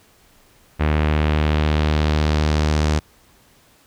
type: tone with low-pass filter sweep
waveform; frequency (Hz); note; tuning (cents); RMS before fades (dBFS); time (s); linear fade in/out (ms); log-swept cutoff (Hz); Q
sawtooth; 76.2; D#2; -36; -18; 0.79-3; 20; 2300 to 6400; 1.4
effects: pink hiss -54 dBFS RMS until 3.86 s